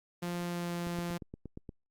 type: tone with pitch glide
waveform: sawtooth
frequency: 174.61 to 173 Hz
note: F3 to F3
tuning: 0 to -16 cents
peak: -30 dBFS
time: 0.22-1.18 s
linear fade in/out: 10 ms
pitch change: -16 cents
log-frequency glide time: 0.41-0.74 s
type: click train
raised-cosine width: 3 ms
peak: -29 dBFS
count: 8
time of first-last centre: 0.87-1.692 s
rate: 8.52 Hz
effects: Opus 48 kbps